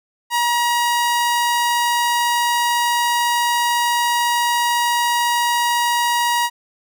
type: tone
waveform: sawtooth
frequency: 954 Hz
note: A#5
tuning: 40 cents sharp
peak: -12 dBFS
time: 0.3-6.5 s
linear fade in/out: 50 ms
effects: none